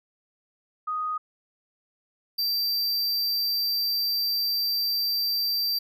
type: tone pair in turn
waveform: sine / square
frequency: 1245 / 4689 Hz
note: D#6 / D8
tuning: +1 / -4 cents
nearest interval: octave + major seventh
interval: 2295 cents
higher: second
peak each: -26 / -24 dBFS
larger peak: second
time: 0.87-1.18 / 2.38-5.79 s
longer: second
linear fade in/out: 10 ms
effects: none